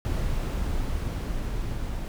brown noise with level ramp, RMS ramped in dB -26 to -31 dBFS, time 0.05-2.08 s, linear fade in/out 0 ms, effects none

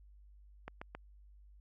click train, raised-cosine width 0.5 ms, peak -28 dBFS, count 3, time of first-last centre 0.68-0.95 s, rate 7.41 Hz, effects added 50 Hz sine -56 dBFS peak until 1.6 s

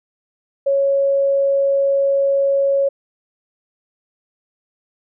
sine tone, 553 Hz, C#5, 4 cents flat, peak -13 dBFS, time 0.66-2.89 s, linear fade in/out 10 ms, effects none

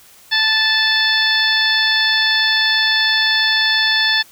harmonic tone, 877 Hz, A5, 6 cents flat, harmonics 1 / 2 / 3 / 4 / 5 / 6, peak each -27 / -16 / -26 / -18 / -20 / -23 dBFS, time 0.31-4.23 s, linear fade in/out 20 ms, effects white hiss -46 dBFS RMS until 4.31 s

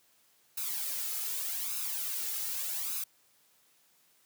blue noise with flanger, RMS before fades -35 dBFS, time 0.57-3.04 s, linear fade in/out 5 ms, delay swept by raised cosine 0.77 to 2.37 ms, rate 0.84 Hz, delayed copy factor +0.65, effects white hiss -67 dBFS RMS until 4.25 s + high-pass 100 Hz 12 dB/octave

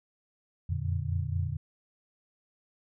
sine tone cluster, 87.5 / 91.8 / 117.1 / 146.9 Hz, F2 / F#2 / A#2 / D3, +4 / -13 / +8 / +1 cents, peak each -31 / -35 / -35 / -35 dBFS, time 0.69-1.57 s, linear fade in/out 10 ms, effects none

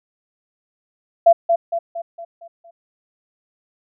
sine tone with echo, 677 Hz, E5, 46 cents sharp, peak -6 dBFS, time 1.26-1.33 s, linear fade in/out 10 ms, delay 230 ms, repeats 6, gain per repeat -6 dB, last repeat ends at 2.71 s, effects none

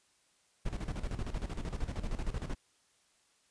brown noise with tremolo, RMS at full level -34 dBFS, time 0.65-2.55 s, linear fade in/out 10 ms, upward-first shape square, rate 13 Hz, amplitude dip 70%, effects white hiss -70 dBFS RMS until 3.5 s + resampled to 22050 Hz

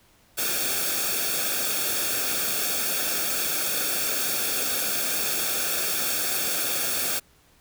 white noise with comb filter, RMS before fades -26 dBFS, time 0.37-7.2 s, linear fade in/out 20 ms, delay 1 ms, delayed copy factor -0.7, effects pink hiss -59 dBFS RMS until 7.6 s

